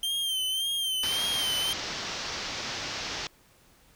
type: tone with vibrato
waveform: 45% pulse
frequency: 3136 Hz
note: G7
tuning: in tune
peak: -27 dBFS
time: 0.03-1.73 s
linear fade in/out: 2 ms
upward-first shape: sine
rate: 1.8 Hz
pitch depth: 61 cents each way
type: low-pass noise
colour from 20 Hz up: white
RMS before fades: -35 dBFS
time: 1.03-3.27 s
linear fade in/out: 2 ms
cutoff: 6000 Hz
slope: 48 dB/octave
effects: pink hiss -60 dBFS RMS until 3.95 s